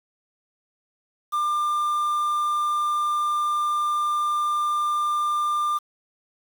triangle tone with quantisation, 1196 Hz, D6, 31 cents sharp, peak -19 dBFS, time 1.32-5.79 s, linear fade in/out 20 ms, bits 7, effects none

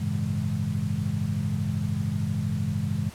sine tone cluster, 96.5 / 109.5 / 134.9 / 161.3 / 206.6 Hz, G2 / A2 / C#3 / E3 / G#3, -27 / -8 / -47 / -37 / -9 cents, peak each -31 dBFS, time 0-3.1 s, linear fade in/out 10 ms, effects pink hiss -46 dBFS RMS until 3.14 s + low-pass 12000 Hz 12 dB/octave

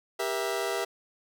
sawtooth chord, E diminished, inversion first, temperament just, 395.6 / 474.7 / 659.3 Hz, G4 / Bb4 / E5, +16 / +31 / 0 cents, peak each -28 / -30 / -29 dBFS, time 0.19-0.85 s, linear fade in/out 10 ms, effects none

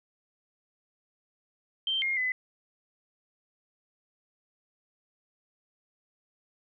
sine tone with pitch steps, 3136 / 2132 / 2014 Hz, G7 / C7 / B6, 0 / +32 / +33 cents, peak -26 dBFS, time 1.87-2.32 s, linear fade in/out 2 ms, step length 150 ms, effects none

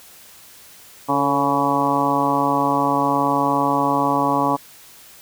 harmonic tone with a mistuned harmonic, 140.7 Hz, C#3, 26 cents sharp, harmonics 1 / 2 / 3 / 4 / 5 / 6 / 7 / 8, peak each -30 / -22 / -29 / -26 / -26 / -23 / -22 / -23 dBFS, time 1.08-4.57 s, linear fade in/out 20 ms, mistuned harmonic 3, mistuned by +64 cents, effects white hiss -45 dBFS RMS until 5.21 s

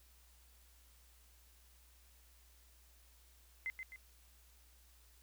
sine tone with echo, 2059 Hz, C7, 28 cents flat, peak -37 dBFS, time 3.66-3.7 s, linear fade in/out 0 ms, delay 130 ms, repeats 2, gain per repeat -6 dB, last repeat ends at 3.96 s, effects added 60 Hz sine -64 dBFS peak until 5.22 s + white hiss -68 dBFS RMS until 5.22 s

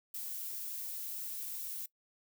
violet noise, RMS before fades -41 dBFS, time 0.14-1.86 s, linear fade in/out 5 ms, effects noise-tail reverb RT60 0.1 s tail -21 dB re dry

